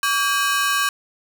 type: ring-modulated tone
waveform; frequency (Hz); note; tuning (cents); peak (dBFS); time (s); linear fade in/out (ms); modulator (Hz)
sawtooth; 1372; F6; -31; -11; 0.03-0.89; 2; 231
effects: none